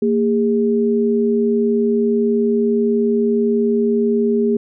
sine tone pair together, 230 / 408.4 Hz, A#3 / G#4, -23 / -29 cents, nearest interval minor seventh, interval 994 cents, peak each -16 dBFS, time 0.02-4.57 s, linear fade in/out 5 ms, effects none

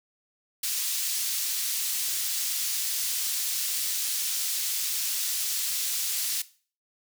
pink high-pass noise, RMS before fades -29 dBFS, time 0.63-6.42 s, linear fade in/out 5 ms, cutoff 4600 Hz, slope 12 dB/octave, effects noise-tail reverb RT60 0.4 s tail -17 dB re dry

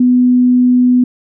sine tone, 248.8 Hz, B3, 13 cents sharp, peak -6 dBFS, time 0-1.04 s, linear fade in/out 5 ms, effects none

